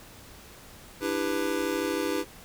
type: chord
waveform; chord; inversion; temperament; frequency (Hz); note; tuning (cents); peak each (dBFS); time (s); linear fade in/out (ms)
square; E minor seventh; third; just; 296.7 / 329.6 / 395.6 / 494.4; D4 / E4 / G4 / B4; +18 / 0 / +16 / +2; -33; 1-2.25; 50
effects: pink hiss -49 dBFS RMS until 2.44 s